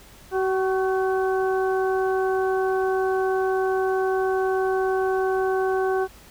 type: harmonic tone with a mistuned harmonic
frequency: 379.2 Hz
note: F#4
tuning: 43 cents sharp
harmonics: 1 / 2 / 3 / 4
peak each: -21 / -27 / -33 / -32 dBFS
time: 0.31-6.08 s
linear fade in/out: 50 ms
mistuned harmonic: 3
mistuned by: -38 cents
effects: added 50 Hz sine -53 dBFS peak until 6.3 s + pink hiss -49 dBFS RMS until 6.3 s